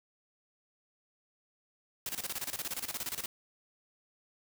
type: noise with tremolo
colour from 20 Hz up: white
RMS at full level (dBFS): -36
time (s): 2.06-3.26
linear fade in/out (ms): 2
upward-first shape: square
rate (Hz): 17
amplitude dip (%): 80
effects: none